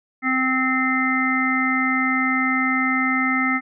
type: harmonic tone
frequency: 260 Hz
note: C4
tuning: 11 cents flat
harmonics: 1 / 3 / 5 / 7 / 8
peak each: -22 / -30 / -24 / -27 / -22 dBFS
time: 0.22-3.61 s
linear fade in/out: 50 ms
effects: none